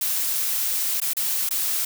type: noise with dropouts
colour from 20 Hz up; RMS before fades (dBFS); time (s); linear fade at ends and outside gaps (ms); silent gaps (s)
blue; -24; 0.01-1.85; 5; 1.002-1.016 / 1.134-1.167 / 1.491-1.508
effects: none